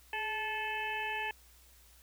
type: harmonic tone with a mistuned harmonic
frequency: 434.5 Hz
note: A4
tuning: 22 cents flat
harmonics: 1 / 2 / 4 / 5 / 6 / 7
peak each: -46 / -38 / -39 / -46 / -39 / -46 dBFS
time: 0.13-1.31 s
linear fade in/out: 2 ms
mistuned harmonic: 1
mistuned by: -41 cents
effects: added 60 Hz sine -61 dBFS peak until 2.02 s + white hiss -62 dBFS RMS until 2.02 s